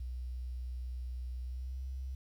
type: tone with pitch glide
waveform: sine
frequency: 62 to 65.23 Hz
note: B1 to C2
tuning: +7 to -5 cents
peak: -37 dBFS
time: 0-2.15 s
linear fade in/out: 5 ms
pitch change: +88 cents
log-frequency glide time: 1.43-1.82 s
effects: 11-bit